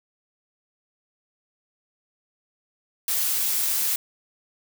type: noise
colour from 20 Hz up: blue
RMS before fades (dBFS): -24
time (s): 3.08-3.96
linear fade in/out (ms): 2
effects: none